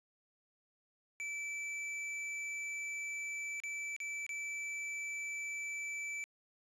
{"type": "tone with dropouts", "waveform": "square", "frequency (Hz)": 2317, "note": "D7", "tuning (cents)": -24, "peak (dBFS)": -39, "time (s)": [1.2, 6.24], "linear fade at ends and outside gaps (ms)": 0, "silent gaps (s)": [[3.601, 3.636], [3.964, 4.002], [4.265, 4.292]], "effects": ["resampled to 24000 Hz", "11-bit"]}